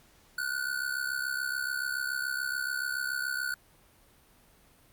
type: ring-modulated tone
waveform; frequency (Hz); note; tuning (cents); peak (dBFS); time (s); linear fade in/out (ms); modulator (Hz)
square; 1480; F#6; 0; -28; 0.38-3.54; 2; 33.5
effects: pink hiss -61 dBFS RMS until 4.92 s + Opus 48 kbps